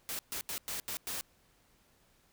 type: noise bursts at uneven times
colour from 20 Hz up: white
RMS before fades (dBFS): -38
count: 6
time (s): 0.09-0.19 / 0.32-0.41 / 0.49-0.58 / 0.68-0.8 / 0.88-0.97 / 1.07-1.21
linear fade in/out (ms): 0
effects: pink hiss -68 dBFS RMS until 2.32 s